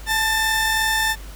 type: tone pair together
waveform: sawtooth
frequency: 874 / 1790.9 Hz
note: A5 / A6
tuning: -12 / +30 cents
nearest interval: octave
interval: 1242 cents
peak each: -19 / -16 dBFS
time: 0.06-1.16 s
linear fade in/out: 50 ms
effects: added 50 Hz sine -34 dBFS peak until 1.35 s + pink hiss -43 dBFS RMS until 1.35 s